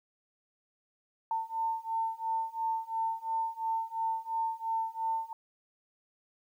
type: beating tone pair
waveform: sine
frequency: 898 / 900.9 Hz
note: A5 / A5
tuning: +35 / +41 cents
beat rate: 2.9 Hz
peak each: -34 / -33 dBFS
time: 1.31-5.33 s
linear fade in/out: 2 ms
effects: 11-bit